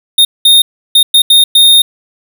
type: tone bursts at uneven times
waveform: square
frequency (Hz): 3683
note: A#7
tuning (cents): -22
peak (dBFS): -3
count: 6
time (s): 0.18-0.25 / 0.45-0.62 / 0.95-1.03 / 1.14-1.22 / 1.3-1.44 / 1.55-1.82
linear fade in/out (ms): 5
effects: none